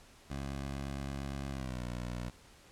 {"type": "tone with pitch glide", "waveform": "15% pulse", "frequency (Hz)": [68.7, 60.5], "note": ["C#2", "B1"], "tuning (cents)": [-15, -35], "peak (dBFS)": -31, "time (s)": [0.3, 2.3], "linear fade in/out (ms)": 5, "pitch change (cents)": -220, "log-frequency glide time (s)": [1.5, 1.83], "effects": ["pink hiss -59 dBFS RMS until 2.71 s", "low-pass 10000 Hz 12 dB/octave"]}